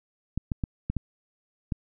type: clicks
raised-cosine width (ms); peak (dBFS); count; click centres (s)
5; -15; 6; 0.376 / 0.518 / 0.638 / 0.9 / 0.967 / 1.722
effects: none